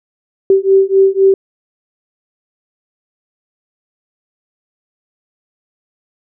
sine beating tone pair, 385.3 / 389.2 Hz, G4 / G4, -30 / -12 cents, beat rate 3.9 Hz, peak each -10 dBFS, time 0.5-1.34 s, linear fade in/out 2 ms, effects none

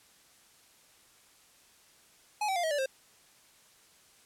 square tone with pitch steps, 842 / 767.7 / 699.9 / 638.1 / 581.8 / 530.4 Hz, G#5 / G5 / F5 / D#5 / D5 / C5, +24 / -36 / +4 / +44 / -16 / +23 cents, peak -29 dBFS, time 2.41-2.86 s, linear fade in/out 5 ms, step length 75 ms, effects white hiss -61 dBFS RMS until 4.25 s + low-pass 11000 Hz 12 dB/octave

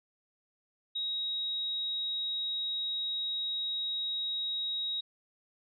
sine tone, 3800 Hz, A#7, 33 cents sharp, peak -31 dBFS, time 0.95-5.01 s, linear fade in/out 10 ms, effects none

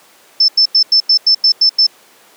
sine tone bursts, 5290 Hz, E8, 5 cents sharp, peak -6 dBFS, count 9, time 0.4-1.867 s, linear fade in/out 5 ms, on 83 ms, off 90 ms, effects pink hiss -45 dBFS RMS until 2.36 s + high-pass 400 Hz 12 dB/octave

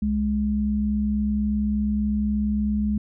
sine tone pair together, 66 / 209.5 Hz, C2 / G#3, +16 / +15 cents, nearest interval octave + minor sixth, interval 1999 cents, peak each -27 / -21 dBFS, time 0.02-2.98 s, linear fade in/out 5 ms, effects none

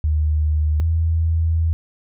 sine tone pair in turn, 76.5 / 81.66 Hz, D#2 / E2, -29 / -16 cents, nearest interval minor second, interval 113 cents, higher second, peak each -15 dBFS, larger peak neither, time 0.04-0.8 / 0.8-1.73 s, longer second, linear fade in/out 0 ms, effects none

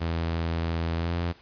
sawtooth tone with pitch glide, 82.9 to 85.72 Hz, E2 to F2, +10 to -32 cents, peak -22 dBFS, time 0-1.33 s, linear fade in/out 20 ms, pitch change +58 cents, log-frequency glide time 0.97-1.13 s, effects pink hiss -54 dBFS RMS until 1.41 s + resampled to 11025 Hz

